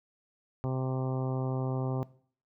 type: harmonic tone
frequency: 130.4 Hz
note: C3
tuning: 5 cents flat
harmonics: 1 / 2 / 3 / 4 / 5 / 6 / 7 / 8 / 9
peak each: -30 / -37 / -39 / -42 / -44 / -44 / -47 / -49 / -50 dBFS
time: 0.64-2.03 s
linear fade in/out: 0 ms
effects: noise-tail reverb RT60 0.5 s tail -19 dB re dry